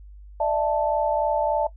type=chord; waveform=sine; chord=D suspended second; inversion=none; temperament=equal with one note detuned; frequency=595.9 / 659.3 / 880 Hz; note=D5 / E5 / A5; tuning=+25 / 0 / 0 cents; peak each=-24 / -24 / -24 dBFS; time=0.4-1.67 s; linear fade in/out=5 ms; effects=noise-tail reverb RT60 0.1 s tail -17 dB re dry + added 50 Hz sine -41 dBFS peak until 1.76 s